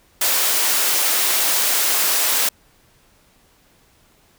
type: high-pass noise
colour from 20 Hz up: white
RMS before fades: -18 dBFS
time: 0.21-2.49 s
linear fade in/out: 5 ms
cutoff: 420 Hz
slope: 12 dB/octave
effects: pink hiss -56 dBFS RMS until 4.38 s